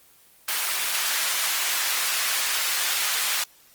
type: high-pass noise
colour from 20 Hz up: pink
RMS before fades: -25 dBFS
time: 0.48-3.44 s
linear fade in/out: 5 ms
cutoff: 1500 Hz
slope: 12 dB/octave
effects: white hiss -55 dBFS RMS until 3.74 s + Opus 24 kbps